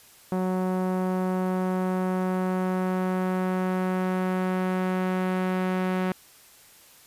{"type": "tone with low-pass filter sweep", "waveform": "sawtooth", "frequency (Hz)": 185, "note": "F#3", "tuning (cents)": 0, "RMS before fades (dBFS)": -26, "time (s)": [0.32, 6.12], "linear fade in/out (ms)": 2, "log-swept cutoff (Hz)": [990, 2200], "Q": 0.96, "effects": ["white hiss -53 dBFS RMS until 7.06 s", "resampled to 32000 Hz"]}